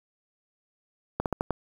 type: slowing click train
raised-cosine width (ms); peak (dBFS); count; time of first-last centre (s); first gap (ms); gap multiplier
1; -12; 5; 1.2-1.507; 58; 1.19
effects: 7-bit